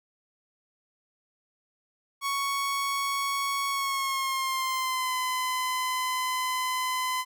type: tone with pitch glide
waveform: sawtooth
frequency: 1111 to 1018.8 Hz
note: C#6 to C6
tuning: +4 to -46 cents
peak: -23 dBFS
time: 2.21-7.25 s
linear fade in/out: 50 ms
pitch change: -150 cents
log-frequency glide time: 3.69-5.15 s
effects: none